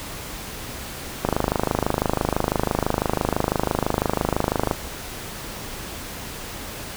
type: click train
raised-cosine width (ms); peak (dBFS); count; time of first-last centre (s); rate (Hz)
1; -5; 91; 1.25-4.712; 26
effects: pink hiss -34 dBFS RMS until 6.96 s